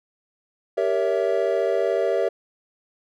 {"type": "chord", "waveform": "triangle", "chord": "G diminished seventh", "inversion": "none", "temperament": "equal with one note detuned", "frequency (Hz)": [392, 466.2, 563.7, 659.3], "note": ["G4", "Bb4", "Db5", "Fb5"], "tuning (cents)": [0, 0, 29, 0], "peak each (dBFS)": -23, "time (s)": [0.77, 2.29], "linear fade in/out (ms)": 10, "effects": []}